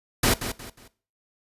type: noise with echo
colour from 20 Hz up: pink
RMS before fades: -20 dBFS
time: 0.23-0.34 s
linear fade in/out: 5 ms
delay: 180 ms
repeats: 3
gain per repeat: -10 dB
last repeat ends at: 0.88 s
effects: noise-tail reverb RT60 0.4 s tail -18 dB re dry + resampled to 32000 Hz